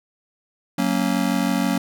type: chord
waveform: square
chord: F# major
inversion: none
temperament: just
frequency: 185 / 231.2 / 277.5 Hz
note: F#3 / A#3 / C#4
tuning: 0 / -14 / +2 cents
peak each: -24 dBFS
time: 0.78-1.78 s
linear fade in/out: 5 ms
effects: none